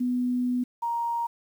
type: tone pair in turn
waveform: sine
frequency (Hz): 248 / 936.3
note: B3 / A#5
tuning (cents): +7 / +7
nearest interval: octave + major seventh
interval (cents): 2300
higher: second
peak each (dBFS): -23 / -25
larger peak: first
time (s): 0-0.64 / 0.82-1.27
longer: first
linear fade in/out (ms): 10
effects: 9-bit